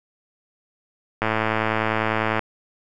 click train, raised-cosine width 0.5 ms, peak -6 dBFS, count 130, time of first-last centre 1.22-2.393 s, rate 110 Hz, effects none

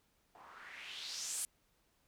blue noise with low-pass filter sweep, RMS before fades -45 dBFS, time 0.35-1.45 s, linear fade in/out 0 ms, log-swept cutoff 830 to 10000 Hz, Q 3.2, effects pink hiss -75 dBFS RMS until 2.07 s

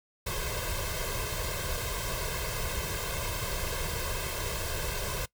pink noise with comb filter, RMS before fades -33 dBFS, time 0.26-5.26 s, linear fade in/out 10 ms, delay 1.9 ms, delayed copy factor +0.85, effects noise-tail reverb RT60 0.1 s tail -21 dB re dry

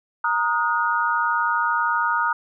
sine chord, D# minor, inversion second, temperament equal with one note detuned, 932.3 / 1244.5 / 1442.8 Hz, A#5 / D#6 / F#6, 0 / 0 / -44 cents, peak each -23 dBFS, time 0.24-2.33 s, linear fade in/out 5 ms, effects none

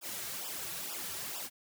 white noise with flanger, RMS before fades -40 dBFS, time 0.01-1.5 s, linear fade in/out 50 ms, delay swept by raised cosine 0.47 to 4.07 ms, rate 2.2 Hz, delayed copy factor -1, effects none

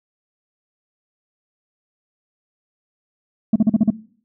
sine tone bursts, 220 Hz, A3, in tune, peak -7 dBFS, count 6, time 3.53-3.904 s, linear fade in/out 5 ms, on 29 ms, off 40 ms, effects noise-tail reverb RT60 0.5 s tail -21 dB re dry + tanh soft clip ceiling -9 dBFS

